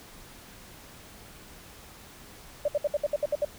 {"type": "tone bursts", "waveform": "sine", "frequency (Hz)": 587.3, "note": "D5", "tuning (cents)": 0, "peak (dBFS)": -22, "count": 9, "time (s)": [2.65, 3.45], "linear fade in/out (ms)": 5, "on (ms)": 32, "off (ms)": 64, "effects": ["pink hiss -49 dBFS RMS until 3.58 s"]}